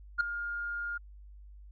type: tone with ADSR envelope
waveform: sine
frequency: 1414 Hz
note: F6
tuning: 21 cents sharp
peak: -19 dBFS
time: 0.18-0.98 s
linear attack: 27 ms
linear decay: 4 ms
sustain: -14 dB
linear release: 10 ms
effects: tanh soft clip ceiling -21 dBFS + added 50 Hz sine -48 dBFS peak until 1.71 s